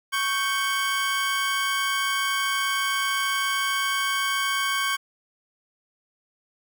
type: tone pair together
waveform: 25% pulse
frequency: 1108.7 / 1558.9 Hz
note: C#6 / G6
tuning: 0 / -10 cents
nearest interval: tritone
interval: 590 cents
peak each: -22 dBFS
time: 0.12-4.97 s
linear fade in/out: 20 ms
effects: none